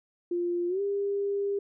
sine tone with pitch glide, 349.2 to 401.1 Hz, F4 to G4, 0 to +40 cents, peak -26 dBFS, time 0.31-1.59 s, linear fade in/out 5 ms, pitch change +240 cents, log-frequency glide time 0.68-0.81 s, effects none

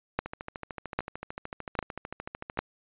two click trains, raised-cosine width 0.5 ms, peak -21 / -11 dBFS, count 32 / 4, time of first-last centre 0.26-2.573 / 0.19-2.59 s, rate 13.4 / 1.25 Hz, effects resampled to 8000 Hz

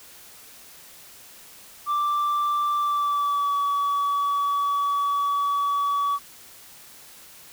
sine tone with pitch glide, 1174.7 to 1138.6 Hz, D6 to C#6, 0 to +46 cents, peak -18 dBFS, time 1.86-6.19 s, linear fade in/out 50 ms, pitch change -54 cents, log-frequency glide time 2.77-3.56 s, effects tanh soft clip ceiling -20 dBFS + white hiss -47 dBFS RMS until 7.52 s

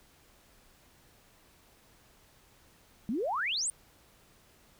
sine exponential sweep, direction up, 200 to 9410 Hz, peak -29 dBFS, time 3.09-3.7 s, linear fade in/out 0 ms, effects pink hiss -62 dBFS RMS until 4.79 s

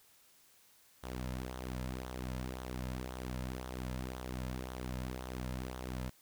sawtooth tone with flanger, 63.3 Hz, B1, 43 cents sharp, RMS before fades -41 dBFS, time 1.03-6.1 s, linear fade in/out 10 ms, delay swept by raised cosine 0.4 to 2.7 ms, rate 1.9 Hz, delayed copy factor -0.55, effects white hiss -65 dBFS RMS until 6.21 s

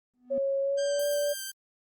triangle tone with exponential growth, 247.9 Hz, B3, 7 cents sharp, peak -32 dBFS, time 0.14-0.38 s, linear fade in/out 0 ms, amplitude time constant 51 ms
sine tone with pitch glide, 548 to 580.6 Hz, C#5 to D5, -20 to -20 cents, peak -25 dBFS, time 0.3-1.34 s, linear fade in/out 20 ms, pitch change +100 cents, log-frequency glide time 0.61-1.05 s
5% pulse tone with vibrato, 1577 Hz, G6, 10 cents sharp, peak -24 dBFS, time 0.77-1.52 s, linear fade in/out 20 ms, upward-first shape sine, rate 4.1 Hz, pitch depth 15 cents each way
effects Opus 24 kbps

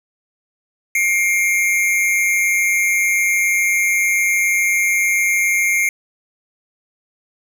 square tone pair together, 2134 / 2327 Hz, C7 / D7, +34 / -17 cents, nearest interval minor second, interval 149 cents, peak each -16 / -21 dBFS, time 0.95-5.89 s, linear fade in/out 2 ms, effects none

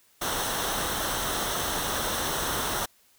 pink noise with comb filter, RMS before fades -29 dBFS, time 0.21-2.86 s, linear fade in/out 10 ms, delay 0.42 ms, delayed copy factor -0.6, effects white hiss -62 dBFS RMS until 3.18 s

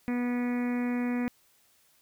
harmonic tone, 244.2 Hz, B3, 19 cents flat, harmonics 1 / 2 / 3 / 4 / 5 / 6 / 7 / 8 / 9 / 10, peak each -27 / -39 / -44 / -46 / -49 / -50 / -47 / -45 / -46 / -49 dBFS, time 0.08-1.28 s, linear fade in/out 0 ms, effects white hiss -65 dBFS RMS until 2.01 s

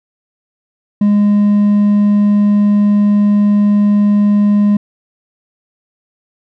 triangle tone with hard clipping, 205.9 Hz, G#3, 15 cents flat, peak -8 dBFS, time 1.01-4.77 s, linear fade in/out 5 ms, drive 5 dB, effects none

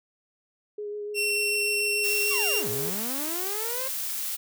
sine tone with vibrato, 415.3 Hz, G#4, in tune, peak -31 dBFS, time 0.78-2.9 s, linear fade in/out 5 ms, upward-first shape sine, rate 6.8 Hz, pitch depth 15 cents each way
sawtooth tone with pitch glide, 2716 to 2776 Hz, F7 to F7, -49 to -11 cents, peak -21 dBFS, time 1.14-2.63 s, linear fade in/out 50 ms, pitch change +38 cents, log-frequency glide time 2.22-2.48 s
blue noise, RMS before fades -31 dBFS, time 2.03-4.37 s, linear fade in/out 20 ms
sawtooth linear two-way sweep, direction down then up, 1200 to 103 to 540 Hz, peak -30 dBFS, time 2.3-3.89 s, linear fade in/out 20 ms, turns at 2.69 s
effects none

